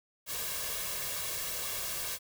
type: noise with comb filter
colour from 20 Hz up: white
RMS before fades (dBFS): -36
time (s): 0.26-2.19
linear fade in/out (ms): 50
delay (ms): 1.8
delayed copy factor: +0.65
effects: none